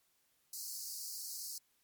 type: high-pass noise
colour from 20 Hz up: pink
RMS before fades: -44 dBFS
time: 0.53-1.58 s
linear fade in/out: 2 ms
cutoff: 4400 Hz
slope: 96 dB/octave
effects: white hiss -75 dBFS RMS until 1.83 s + MP3 96 kbps